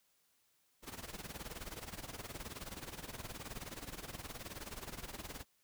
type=noise with tremolo; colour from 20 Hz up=pink; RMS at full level=-44 dBFS; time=0.82-5.45 s; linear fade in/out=50 ms; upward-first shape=sine; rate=19 Hz; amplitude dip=80%; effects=white hiss -75 dBFS RMS until 5.63 s